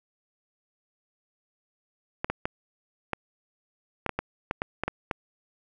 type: clicks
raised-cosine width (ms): 0.5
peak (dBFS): -12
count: 12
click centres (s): 2.245 / 2.3 / 2.455 / 3.133 / 4.063 / 4.093 / 4.19 / 4.511 / 4.619 / 4.836 / 4.88 / 5.112
effects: none